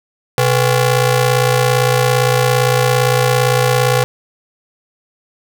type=ring-modulated tone; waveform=sawtooth; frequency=312.4 Hz; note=D#4; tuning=7 cents sharp; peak=-4 dBFS; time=0.38-4.04 s; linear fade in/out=0 ms; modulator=185 Hz; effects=7-bit